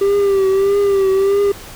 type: tone with vibrato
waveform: triangle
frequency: 393.6 Hz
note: G4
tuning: 7 cents sharp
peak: -9 dBFS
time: 0.01-1.52 s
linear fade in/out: 5 ms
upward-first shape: triangle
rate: 1.6 Hz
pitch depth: 56 cents each way
effects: pink hiss -35 dBFS RMS until 1.75 s